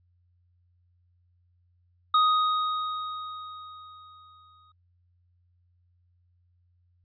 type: tone with exponential decay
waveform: square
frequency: 1249 Hz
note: D#6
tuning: 6 cents sharp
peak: -18 dBFS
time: 2.14-4.72 s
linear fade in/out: 5 ms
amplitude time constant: 560 ms
effects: added 88 Hz sine -63 dBFS peak until 7.04 s + resampled to 11025 Hz